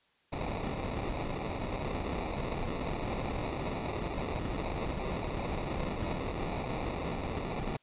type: noise with sample-and-hold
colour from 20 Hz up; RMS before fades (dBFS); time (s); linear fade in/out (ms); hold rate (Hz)
pink; -35; 0.32-7.77; 10; 1575
effects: white hiss -69 dBFS RMS until 7.82 s + resampled to 8000 Hz